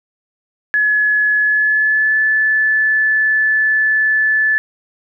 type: tone with pitch glide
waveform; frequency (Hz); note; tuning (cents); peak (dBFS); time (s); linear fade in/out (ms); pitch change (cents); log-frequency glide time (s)
sine; 1700 to 1738.7; G#6 to A6; +40 to -21; -11; 0.74-4.58; 0; +39; 1.38-2.18
effects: none